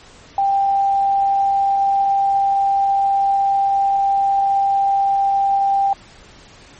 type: tone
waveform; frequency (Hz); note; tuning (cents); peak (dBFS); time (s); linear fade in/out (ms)
sine; 790; G5; +13; -13; 0.38-5.93; 2
effects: pink hiss -44 dBFS RMS until 6.79 s + MP3 32 kbps